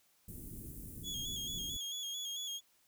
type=band-stop noise; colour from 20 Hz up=pink; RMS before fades=-47 dBFS; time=0.28-1.77 s; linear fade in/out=5 ms; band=320 to 9600 Hz; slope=24 dB/octave
type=tone with vibrato; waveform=30% pulse; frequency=3322 Hz; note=G#7; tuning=in tune; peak=-36 dBFS; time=1.03-2.61 s; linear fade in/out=50 ms; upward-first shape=square; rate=4.5 Hz; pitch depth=38 cents each way
effects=white hiss -71 dBFS RMS until 2.87 s